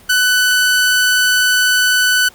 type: tone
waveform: sawtooth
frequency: 1496 Hz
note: F#6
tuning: 19 cents sharp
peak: -7 dBFS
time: 0.09-2.29 s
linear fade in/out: 10 ms
effects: pink hiss -44 dBFS RMS until 2.34 s + Opus 48 kbps